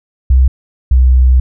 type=tone pair in turn; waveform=sine; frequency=64.6 / 63.53 Hz; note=C2 / B1; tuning=-21 / +50 cents; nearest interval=unison; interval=29 cents; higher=first; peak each=-4 dBFS; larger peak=neither; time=0.3-0.48 / 0.91-1.4 s; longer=second; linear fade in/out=5 ms; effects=none